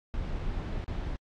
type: noise with dropouts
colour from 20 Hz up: brown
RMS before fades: -33 dBFS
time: 0.14-1.16 s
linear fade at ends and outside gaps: 0 ms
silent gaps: 0.388-0.392 / 0.843-0.88 s
effects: low-pass 4000 Hz 12 dB/octave + AAC 64 kbps